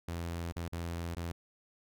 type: tone with dropouts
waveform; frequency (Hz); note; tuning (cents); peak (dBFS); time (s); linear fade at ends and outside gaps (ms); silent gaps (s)
sawtooth; 84.8; E2; +50; -32; 0.08-1.32; 5; 0.523-0.562 / 0.682-0.724 / 1.149-1.167
effects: none